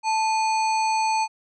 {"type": "harmonic tone with a mistuned harmonic", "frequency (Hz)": 880, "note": "A5", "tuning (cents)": 0, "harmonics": [1, 3, 5, 7, 9], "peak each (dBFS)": [-20, -30, -34, -37, -39], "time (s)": [0.03, 1.28], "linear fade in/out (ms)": 50, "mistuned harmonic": 3, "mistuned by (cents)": -120, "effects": []}